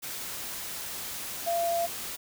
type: tone in noise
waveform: sine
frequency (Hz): 682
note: F5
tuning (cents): -41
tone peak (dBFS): -25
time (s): 1.46-1.87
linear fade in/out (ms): 20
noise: white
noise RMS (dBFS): -37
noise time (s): 0.02-2.17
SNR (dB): +9
effects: none